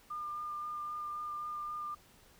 sine tone with vibrato, 1203 Hz, D6, 41 cents sharp, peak -37 dBFS, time 0.1-1.95 s, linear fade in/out 10 ms, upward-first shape sine, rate 3.8 Hz, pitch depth 11 cents each way, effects pink hiss -62 dBFS RMS until 2.39 s

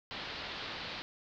white low-pass noise, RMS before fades -42 dBFS, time 0.11-1.02 s, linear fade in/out 0 ms, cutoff 4500 Hz, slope 48 dB/octave, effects none

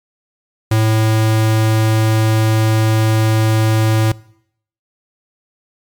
square tone, 110 Hz, A2, in tune, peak -11 dBFS, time 0.71-4.12 s, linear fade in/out 5 ms, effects noise-tail reverb RT60 0.7 s tail -22 dB re dry + MP3 96 kbps

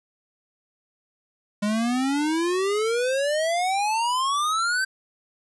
square exponential sweep, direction up, 203.5 to 1568 Hz, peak -22 dBFS, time 1.62-4.85 s, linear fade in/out 10 ms, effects resampled to 24000 Hz + 10-bit

